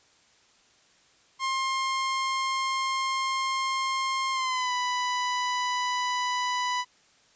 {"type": "tone with pitch glide", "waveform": "sawtooth", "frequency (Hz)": [1063, 991.8], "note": ["C6", "B5"], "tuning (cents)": [27, 7], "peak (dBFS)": -22, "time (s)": [1.39, 6.85], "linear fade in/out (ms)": 50, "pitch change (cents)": -120, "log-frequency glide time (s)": [4.32, 4.72], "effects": ["white hiss -61 dBFS RMS until 7.35 s", "resampled to 16000 Hz"]}